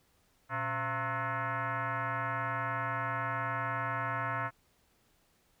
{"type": "tone with frequency modulation", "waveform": "sine", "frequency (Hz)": 120.5, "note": "B2", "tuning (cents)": -42, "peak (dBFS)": -31, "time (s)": [0.49, 4.51], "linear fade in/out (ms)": 50, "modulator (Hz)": 399, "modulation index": 4.2, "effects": ["pink hiss -70 dBFS RMS until 5.6 s"]}